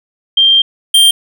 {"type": "tone pair in turn", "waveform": ["sine", "square"], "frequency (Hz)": [3175, 3175], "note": ["G7", "G7"], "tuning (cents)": [21, 21], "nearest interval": "unison", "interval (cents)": 0, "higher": "neither", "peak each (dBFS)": -5, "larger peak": "neither", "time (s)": [[0.37, 0.62], [0.94, 1.11]], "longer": "first", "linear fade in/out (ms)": 5, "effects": []}